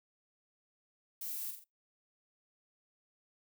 violet noise with echo, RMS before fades -41 dBFS, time 1.21-1.51 s, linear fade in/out 5 ms, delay 44 ms, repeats 3, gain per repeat -6 dB, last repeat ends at 1.642 s, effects noise-tail reverb RT60 0.2 s tail -24 dB re dry

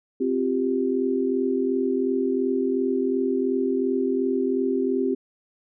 sine chord, C suspended fourth, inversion none, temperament equal, 261.6 / 349.2 / 392 Hz, C4 / F4 / G4, 0 / 0 / 0 cents, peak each -24 / -28 / -24 dBFS, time 0.2-5.15 s, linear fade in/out 10 ms, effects none

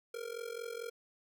square tone with amplitude modulation, 466.2 Hz, A#4, in tune, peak -37 dBFS, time 0.14-0.9 s, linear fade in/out 5 ms, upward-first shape sine, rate 44.5 Hz, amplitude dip 85%, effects none

